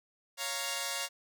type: chord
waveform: 5% pulse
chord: Bb minor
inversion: first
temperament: equal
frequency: 554.4 / 698.5 / 932.3 Hz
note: Db5 / F5 / Bb5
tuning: 0 / 0 / 0 cents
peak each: -26 / -27 / -26 dBFS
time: 0.37-1.09 s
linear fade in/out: 50 ms
effects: none